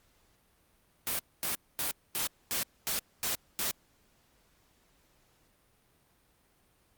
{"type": "noise bursts", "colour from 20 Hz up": "white", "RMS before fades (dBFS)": -32, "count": 8, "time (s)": [1.07, 3.71], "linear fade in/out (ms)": 0, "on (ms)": 120, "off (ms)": 240, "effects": ["pink hiss -68 dBFS RMS until 6.97 s", "Opus 48 kbps"]}